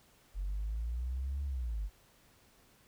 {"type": "linear two-way sweep", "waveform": "sine", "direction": "up then down", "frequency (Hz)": [44.9, 71.4, 46.3], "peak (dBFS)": -32, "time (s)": [0.34, 1.9], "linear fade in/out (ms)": 50, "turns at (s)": 1.44, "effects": ["tanh soft clip ceiling -30 dBFS", "pink hiss -65 dBFS RMS until 2.87 s"]}